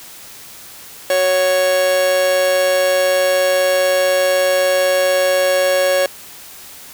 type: tone with amplitude modulation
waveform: 45% pulse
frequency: 554.4 Hz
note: C#5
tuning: in tune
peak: -10 dBFS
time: 1.1-6.06 s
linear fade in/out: 2 ms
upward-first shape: sine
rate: 184 Hz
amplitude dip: 55%
effects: white hiss -37 dBFS RMS until 6.93 s